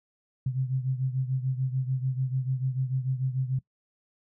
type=beating tone pair; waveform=sine; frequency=128.9 / 135.7 Hz; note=C3 / C#3; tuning=-26 / -36 cents; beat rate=6.8 Hz; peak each=-27 / -31 dBFS; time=0.46-3.59 s; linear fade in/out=5 ms; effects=noise-tail reverb RT60 0.1 s tail -20 dB re dry